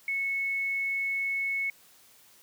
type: tone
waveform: sine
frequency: 2201 Hz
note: C#7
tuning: 13 cents flat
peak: -27 dBFS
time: 0.08-1.7 s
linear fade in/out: 2 ms
effects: white hiss -58 dBFS RMS until 2.42 s + high-pass 80 Hz 12 dB/octave